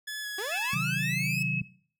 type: tone with vibrato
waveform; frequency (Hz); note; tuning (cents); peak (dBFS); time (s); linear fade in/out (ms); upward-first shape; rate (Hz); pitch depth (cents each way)
sawtooth; 1697; G#6; +37; -30; 0.07-0.75; 10; square; 2.9; 15
type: linear sweep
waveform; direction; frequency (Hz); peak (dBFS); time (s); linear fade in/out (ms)
sawtooth; up; 361.1 to 2637; -30; 0.38-1.43; 5
type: tone with pitch glide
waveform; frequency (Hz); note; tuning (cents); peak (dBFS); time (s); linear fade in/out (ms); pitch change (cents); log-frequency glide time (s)
sine; 2617 to 2575; E7 to E7; -13 to -41; -30; 0.51-1.61; 10; -28; 1.11-1.41
type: chord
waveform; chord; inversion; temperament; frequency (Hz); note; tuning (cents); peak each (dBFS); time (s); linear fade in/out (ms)
sine; C diminished; none; equal; 130.81 / 155.56 / 185; C3 / Eb3 / Gb3; 0 / 0 / 0; -33; 0.73-1.62; 5
effects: noise-tail reverb RT60 0.5 s tail -18 dB re dry